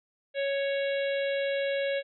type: harmonic tone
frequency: 554.4 Hz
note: C#5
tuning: in tune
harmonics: 1 / 3 / 4 / 5 / 6 / 7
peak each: -27 / -37 / -39 / -41 / -43 / -44 dBFS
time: 0.34-2.03 s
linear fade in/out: 50 ms
effects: none